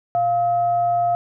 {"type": "tone with frequency modulation", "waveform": "sine", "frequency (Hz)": 698.5, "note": "F5", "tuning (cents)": 0, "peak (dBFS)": -16, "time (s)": [0.15, 1.15], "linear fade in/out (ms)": 0, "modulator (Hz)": 581, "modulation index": 0.23, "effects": []}